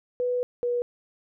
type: tone pair in turn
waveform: sine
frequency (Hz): 493.9 / 484.3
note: B4 / B4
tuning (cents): 0 / -34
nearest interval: unison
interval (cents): 34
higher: first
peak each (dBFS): -23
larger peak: neither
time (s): 0.2-0.43 / 0.63-0.82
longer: first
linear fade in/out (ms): 0
effects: none